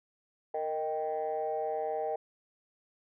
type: chord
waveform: sine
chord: Eb major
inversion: second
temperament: equal with one note detuned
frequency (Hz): 462.1 / 622.3 / 784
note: Bb4 / Eb5 / G5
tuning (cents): -15 / 0 / 0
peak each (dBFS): -34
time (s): 0.54-2.16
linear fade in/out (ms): 5
effects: tanh soft clip ceiling -24 dBFS